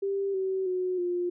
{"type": "tone with pitch steps", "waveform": "sine", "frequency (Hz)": [394.4, 380.3, 366.7, 353.6], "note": ["G4", "F#4", "F#4", "F4"], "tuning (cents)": [11, 48, -15, 22], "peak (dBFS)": -26, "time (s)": [0.02, 1.3], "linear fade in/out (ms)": 10, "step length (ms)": 320, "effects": []}